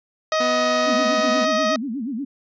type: harmonic tone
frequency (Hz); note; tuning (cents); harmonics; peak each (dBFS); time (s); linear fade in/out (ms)
629; D#5; +19; 1 / 2 / 3 / 4 / 5 / 6 / 7 / 8 / 9 / 10; -20 / -23 / -28 / -33 / -36 / -32 / -35 / -34 / -36 / -41; 0.32-1.76; 2
type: tone with pitch glide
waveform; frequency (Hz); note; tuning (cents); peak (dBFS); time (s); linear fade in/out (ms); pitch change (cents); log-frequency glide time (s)
sawtooth; 246.9 to 248.9; B3 to B3; 0 to +14; -21; 0.4-1.45; 5; +14; 0.8-1
type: tone with vibrato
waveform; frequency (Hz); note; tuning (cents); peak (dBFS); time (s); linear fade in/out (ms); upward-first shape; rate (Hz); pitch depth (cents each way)
sine; 250; B3; +21; -24; 0.86-2.25; 10; sine; 8.3; 260
effects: resampled to 16000 Hz